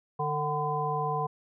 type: harmonic tone with a mistuned harmonic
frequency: 150 Hz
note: D3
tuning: 37 cents sharp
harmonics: 1 / 3 / 5 / 7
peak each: -33 / -34 / -32 / -31 dBFS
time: 0.19-1.27 s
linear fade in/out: 10 ms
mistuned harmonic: 7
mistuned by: -58 cents
effects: none